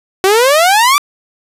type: exponential sweep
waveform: sawtooth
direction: up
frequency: 370 to 1195 Hz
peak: -3 dBFS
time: 0.24-0.98 s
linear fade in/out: 0 ms
effects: resampled to 32000 Hz + 7-bit